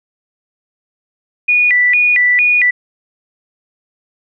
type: tone with vibrato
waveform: sine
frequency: 2200 Hz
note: C#7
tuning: 14 cents flat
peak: -8 dBFS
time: 1.48-2.71 s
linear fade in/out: 10 ms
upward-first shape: square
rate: 2.2 Hz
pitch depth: 190 cents each way
effects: none